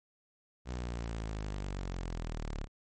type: linear sweep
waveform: sawtooth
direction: down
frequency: 62.7 to 34.65 Hz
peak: -32 dBFS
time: 0.65-2.68 s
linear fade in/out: 50 ms
effects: MP3 32 kbps